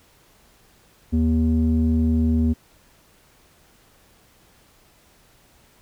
square tone with low-pass filter, 79.6 Hz, D#2, 40 cents sharp, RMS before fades -19 dBFS, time 1.12-2.54 s, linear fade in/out 20 ms, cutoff 270 Hz, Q 4.3, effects pink hiss -56 dBFS RMS until 5.81 s

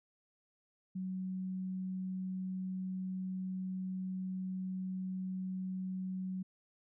sine tone, 186.7 Hz, F#3, 16 cents sharp, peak -36 dBFS, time 0.95-6.43 s, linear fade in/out 10 ms, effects none

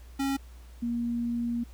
square / sine tone pair in turn, 273.5 / 236.4 Hz, C#4 / A#3, -23 / +24 cents, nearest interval minor third, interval 253 cents, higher first, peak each -27 dBFS, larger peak neither, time 0.19-0.37 / 0.82-1.64 s, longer second, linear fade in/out 10 ms, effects added 60 Hz sine -45 dBFS peak until 1.73 s + pink hiss -59 dBFS RMS until 1.73 s

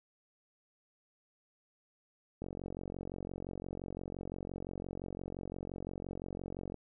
click train, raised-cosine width 2 ms, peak -28 dBFS, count 199, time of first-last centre 2.42-6.743 s, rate 45.8 Hz, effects none

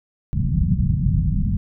white low-pass noise, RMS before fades -19 dBFS, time 0.33-1.57 s, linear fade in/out 0 ms, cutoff 190 Hz, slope 48 dB/octave, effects none

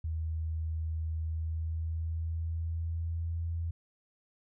sine tone with pitch glide, 80 to 83.49 Hz, D#2 to E2, +49 to +23 cents, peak -31 dBFS, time 0.04-3.71 s, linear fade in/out 5 ms, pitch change +74 cents, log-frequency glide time 1.23-3.44 s, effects none

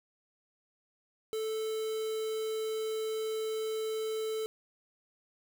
triangle tone with quantisation, 438.8 Hz, A4, 5 cents flat, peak -30 dBFS, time 1.33-4.46 s, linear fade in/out 0 ms, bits 7, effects none

